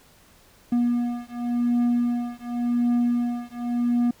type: beating tone pair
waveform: triangle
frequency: 240 / 240.9 Hz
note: B3 / B3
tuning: -49 / -43 cents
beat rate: 0.9 Hz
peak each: -22 / -22 dBFS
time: 0.72-4.11 s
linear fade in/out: 5 ms
effects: pink hiss -55 dBFS RMS until 4.2 s